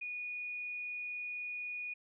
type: tone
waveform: sine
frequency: 2459 Hz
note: D#7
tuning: 21 cents flat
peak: -38 dBFS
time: 0.01-1.94 s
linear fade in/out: 10 ms
effects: none